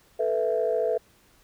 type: chord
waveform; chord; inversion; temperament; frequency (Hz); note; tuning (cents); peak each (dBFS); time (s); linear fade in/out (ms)
sine; A suspended second; none; equal; 440 / 493.9 / 659.3; A4 / B4 / E5; 0 / 0 / 0; -26; 0.19-0.98; 10
effects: tanh soft clip ceiling -14 dBFS + pink hiss -60 dBFS RMS until 1.43 s